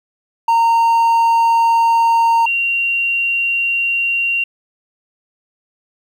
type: tone pair in turn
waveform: triangle / sine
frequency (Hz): 921 / 2760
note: A#5 / F7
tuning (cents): -21 / -21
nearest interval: octave + perfect fifth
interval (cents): 1900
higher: second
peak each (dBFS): -8 / -14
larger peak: first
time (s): 0.48-2.46 / 2.46-4.44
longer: neither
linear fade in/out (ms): 5
effects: 8-bit